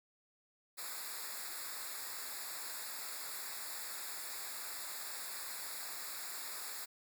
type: noise with comb filter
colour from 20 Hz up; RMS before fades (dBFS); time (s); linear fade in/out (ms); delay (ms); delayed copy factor
white; -44; 0.77-6.86; 20; 0.33; -1
effects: none